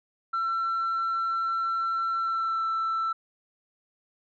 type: tone with pitch glide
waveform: sine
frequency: 1347 to 1330.8 Hz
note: E6 to E6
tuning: +37 to +16 cents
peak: -23 dBFS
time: 0.33-3.13 s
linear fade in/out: 10 ms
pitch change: -21 cents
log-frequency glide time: 2.19-2.66 s
effects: tanh soft clip ceiling -23 dBFS